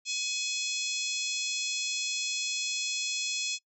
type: harmonic tone with a mistuned harmonic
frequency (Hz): 845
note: G#5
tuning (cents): +30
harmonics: 3 / 4 / 5 / 6 / 7 / 8 / 9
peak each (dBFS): -35 / -36 / -37 / -38 / -38 / -39 / -40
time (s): 0.05-3.59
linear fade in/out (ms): 50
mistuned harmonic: 6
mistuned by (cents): +32
effects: noise-tail reverb RT60 0.1 s tail -23 dB re dry